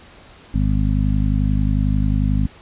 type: harmonic tone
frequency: 51.2 Hz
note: G#1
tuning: 24 cents flat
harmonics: 1 / 2 / 3 / 4 / 5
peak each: -18 / -21 / -23 / -24 / -25 dBFS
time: 0.54-2.47 s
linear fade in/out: 5 ms
effects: pink hiss -45 dBFS RMS until 2.61 s + resampled to 8000 Hz